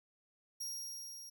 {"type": "tone with level ramp", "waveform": "sawtooth", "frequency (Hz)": 5620, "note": "F8", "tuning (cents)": 10, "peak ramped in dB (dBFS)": [-36, -46], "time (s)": [0.6, 1.3], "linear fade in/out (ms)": 10, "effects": []}